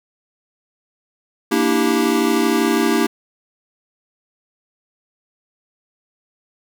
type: chord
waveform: square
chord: E half-diminished seventh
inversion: second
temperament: equal with one note detuned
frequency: 233.1 / 293.7 / 326.2 / 392 Hz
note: Bb3 / D4 / E4 / G4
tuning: 0 / 0 / -18 / 0 cents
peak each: -21 dBFS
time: 1.51-3.07 s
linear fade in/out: 10 ms
effects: none